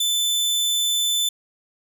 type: tone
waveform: sawtooth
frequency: 3520 Hz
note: A7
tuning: in tune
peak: -16 dBFS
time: 0-1.29 s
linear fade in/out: 5 ms
effects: none